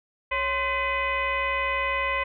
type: tone with frequency modulation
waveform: sine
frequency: 1532 Hz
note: G6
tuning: 40 cents flat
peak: -23 dBFS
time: 0.31-2.24 s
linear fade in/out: 10 ms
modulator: 490 Hz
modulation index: 2.1
effects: none